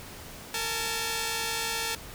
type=tone pair together; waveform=5% pulse; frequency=456.2 / 862 Hz; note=A#4 / A5; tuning=-37 / -36 cents; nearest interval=major seventh; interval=1101 cents; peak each=-20 dBFS; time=0.54-1.95 s; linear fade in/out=2 ms; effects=pink hiss -44 dBFS RMS until 2.14 s